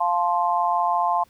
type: chord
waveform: sine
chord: F major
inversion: none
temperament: just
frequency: 698.5 / 873.1 / 1047.7 Hz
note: F5 / A5 / C6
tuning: 0 / -14 / +2 cents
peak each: -23 dBFS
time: 0-1.24 s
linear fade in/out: 10 ms
effects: pink hiss -59 dBFS RMS until 1.29 s